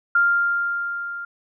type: tone with level ramp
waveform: sine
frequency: 1396.9 Hz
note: F6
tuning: in tune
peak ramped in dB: -13 to -29 dBFS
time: 0.15-1.25 s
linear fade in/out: 5 ms
effects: none